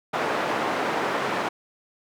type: band-pass noise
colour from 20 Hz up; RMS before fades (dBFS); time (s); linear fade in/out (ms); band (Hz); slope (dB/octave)
white; -26; 0.13-1.49; 10; 250 to 1200; 12
effects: none